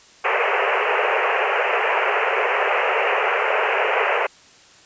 pink band-pass noise, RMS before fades -20 dBFS, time 0.24-4.27 s, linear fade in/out 10 ms, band 400 to 2800 Hz, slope 96 dB/octave, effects white hiss -49 dBFS RMS until 4.85 s + resampled to 16000 Hz

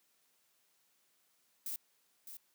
violet noise with echo, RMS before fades -40 dBFS, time 1.66-1.76 s, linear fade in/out 2 ms, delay 610 ms, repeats 1, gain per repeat -9 dB, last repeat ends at 2.37 s, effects white hiss -74 dBFS RMS until 2.54 s + high-pass 150 Hz 12 dB/octave

